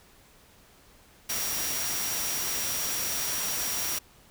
sine tone in noise, 5690 Hz, F8, 31 cents sharp, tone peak -34 dBFS, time 1.29-3.99 s, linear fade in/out 10 ms, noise white, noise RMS -31 dBFS, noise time 1.29-3.99 s, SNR -6 dB, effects pink hiss -57 dBFS RMS until 4.3 s

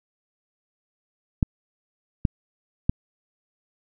clicks, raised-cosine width 5 ms, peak -6 dBFS, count 3, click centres 1.428 / 2.252 / 2.895 s, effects none

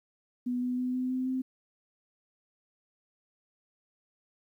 sine tone with pitch steps, 246.9 / 249.3 / 251.8 / 254.3 / 256.8 / 259.3 Hz, B3 / B3 / B3 / C4 / C4 / C4, 0 / +16 / +34 / -49 / -32 / -15 cents, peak -28 dBFS, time 0.46-1.42 s, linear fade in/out 10 ms, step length 160 ms, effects 11-bit

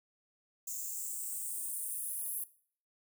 violet noise with high-pass filter sweep, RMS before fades -39 dBFS, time 0.67-2.44 s, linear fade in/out 5 ms, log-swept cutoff 6900 to 11000 Hz, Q 5.5, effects noise-tail reverb RT60 0.5 s tail -18 dB re dry

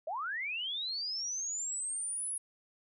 sine linear sweep, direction up, 581 to 10548 Hz, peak -34 dBFS, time 0.07-2.38 s, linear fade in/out 5 ms, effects none

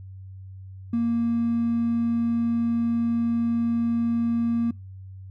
triangle tone with hard clipping, 233.1 Hz, A#3, in tune, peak -21 dBFS, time 0.93-4.71 s, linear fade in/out 5 ms, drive 4 dB, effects noise-tail reverb RT60 0.3 s tail -26 dB re dry + added 95 Hz sine -38 dBFS peak until 5.3 s

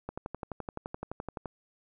click train, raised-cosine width 1 ms, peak -22 dBFS, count 17, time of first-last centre 0.09-1.458 s, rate 11.7 Hz, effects none

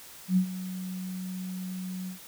sine tone with ADSR envelope, 185 Hz, F#3, in tune, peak -18 dBFS, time 0.28-2.19 s, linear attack 87 ms, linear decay 88 ms, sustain -15 dB, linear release 110 ms, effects white hiss -48 dBFS RMS until 2.27 s

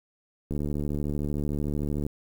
click train, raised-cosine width 3 ms, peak -18 dBFS, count 115, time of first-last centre 0.51-2.065 s, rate 73.3 Hz, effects 8-bit

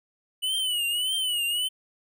square tone with vibrato, 2960 Hz, F#7, in tune, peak -25 dBFS, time 0.42-1.69 s, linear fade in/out 20 ms, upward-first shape triangle, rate 1.7 Hz, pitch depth 120 cents each way, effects none

